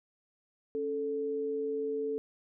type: tone pair together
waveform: sine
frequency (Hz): 277.2 / 439.5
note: C#4 / A4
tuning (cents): 0 / -2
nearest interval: minor sixth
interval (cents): 798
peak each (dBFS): -39 / -31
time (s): 0.75-2.18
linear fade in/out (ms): 0
effects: none